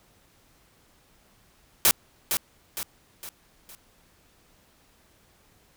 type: noise with echo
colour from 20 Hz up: white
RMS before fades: -18 dBFS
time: 1.85-1.91 s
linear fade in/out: 0 ms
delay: 460 ms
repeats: 4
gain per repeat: -7 dB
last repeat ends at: 3.75 s
effects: pink hiss -61 dBFS RMS until 5.76 s